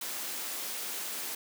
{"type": "high-pass noise", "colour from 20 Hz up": "white", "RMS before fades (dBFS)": -37, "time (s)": [0.01, 1.35], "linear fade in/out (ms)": 5, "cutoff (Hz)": 210, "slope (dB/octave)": 24, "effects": []}